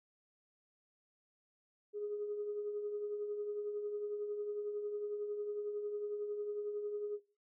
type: tone with tremolo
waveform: sine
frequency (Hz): 415.3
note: G#4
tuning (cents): 0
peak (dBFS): -34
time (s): 1.93-7.2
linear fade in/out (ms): 50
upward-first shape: triangle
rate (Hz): 11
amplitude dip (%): 50
effects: noise-tail reverb RT60 0.4 s tail -21 dB re dry + tanh soft clip ceiling -30 dBFS